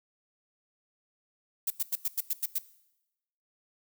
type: noise bursts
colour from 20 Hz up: violet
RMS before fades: -29 dBFS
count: 8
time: 1.67-2.585 s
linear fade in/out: 5 ms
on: 33 ms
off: 93 ms
effects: noise-tail reverb RT60 0.9 s tail -18 dB re dry